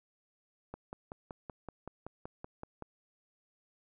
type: click train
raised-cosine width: 1 ms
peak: -28 dBFS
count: 12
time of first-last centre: 0.74-2.823 s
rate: 5.28 Hz
effects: none